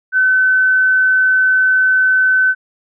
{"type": "tone", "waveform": "sine", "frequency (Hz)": 1519, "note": "F#6", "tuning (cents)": 45, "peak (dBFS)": -9, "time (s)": [0.12, 2.55], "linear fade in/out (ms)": 50, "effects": []}